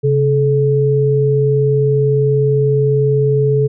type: tone pair together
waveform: sine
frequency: 135.82 / 430.7 Hz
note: C#3 / A4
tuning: -35 / -37 cents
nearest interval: octave + minor sixth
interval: 1998 cents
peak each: -13 dBFS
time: 0.03-3.68 s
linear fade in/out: 20 ms
effects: none